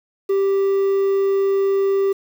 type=tone; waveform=triangle; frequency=392 Hz; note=G4; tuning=in tune; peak=-13 dBFS; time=0.29-2.13 s; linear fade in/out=10 ms; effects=7-bit